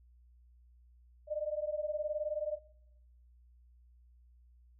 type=beating tone pair; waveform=sine; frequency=596 / 615 Hz; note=D5 / D#5; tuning=+25 / -20 cents; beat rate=19 Hz; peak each=-36 / -37 dBFS; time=1.27-2.59 s; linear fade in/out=50 ms; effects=noise-tail reverb RT60 0.8 s tail -20 dB re dry + added 60 Hz sine -59 dBFS peak until 4.79 s